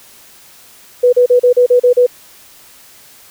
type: tone bursts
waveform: sine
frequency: 492.9 Hz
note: B4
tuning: 3 cents flat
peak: -5 dBFS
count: 8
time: 1.03-2.066 s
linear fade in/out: 10 ms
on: 98 ms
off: 36 ms
effects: white hiss -42 dBFS RMS until 3.3 s